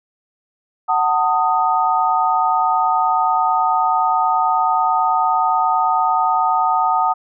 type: chord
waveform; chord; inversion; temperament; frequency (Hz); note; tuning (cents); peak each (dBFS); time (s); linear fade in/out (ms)
sine; D# diminished; first; just; 746.7 / 896 / 1244.5; F#5 / A5 / D#6; +16 / +31 / 0; -18; 0.88-7.14; 20
effects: none

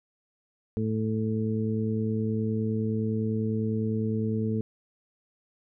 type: harmonic tone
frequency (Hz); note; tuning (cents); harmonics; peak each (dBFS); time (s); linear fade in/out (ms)
109.8; A2; -3; 1 / 2 / 3 / 4; -29 / -28 / -38 / -33; 0.77-4.61; 0
effects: none

